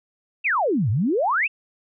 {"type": "exponential two-way sweep", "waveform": "sine", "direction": "down then up", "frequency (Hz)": [2794, 96.3, 2794], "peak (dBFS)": -18, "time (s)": [0.44, 1.48], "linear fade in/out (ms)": 20, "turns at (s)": 0.9, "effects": []}